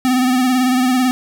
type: tone with vibrato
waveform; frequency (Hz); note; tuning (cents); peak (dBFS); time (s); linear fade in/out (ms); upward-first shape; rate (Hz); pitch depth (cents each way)
square; 254.3; C4; -49; -13; 0.05-1.11; 0; sine; 18; 44
effects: none